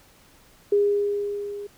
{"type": "tone with level ramp", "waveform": "sine", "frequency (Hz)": 407.8, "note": "G#4", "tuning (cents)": -32, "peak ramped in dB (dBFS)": [-15, -32], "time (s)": [0.72, 1.67], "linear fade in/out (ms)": 5, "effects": ["pink hiss -55 dBFS RMS until 1.77 s"]}